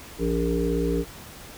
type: harmonic tone with a mistuned harmonic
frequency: 57.6 Hz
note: A#1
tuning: 20 cents flat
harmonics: 1 / 3 / 5 / 7 / 8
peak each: -28 / -28 / -28 / -28 / -28 dBFS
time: 0.18-1.05 s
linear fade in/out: 50 ms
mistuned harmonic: 1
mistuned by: +22 cents
effects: pink hiss -43 dBFS RMS until 1.57 s